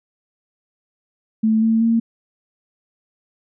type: tone with pitch steps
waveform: sine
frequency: 220 / 224.4 / 228.8 Hz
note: A3 / A3 / A#3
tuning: 0 / +34 / -32 cents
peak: -13 dBFS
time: 1.43-2 s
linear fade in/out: 10 ms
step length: 190 ms
effects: none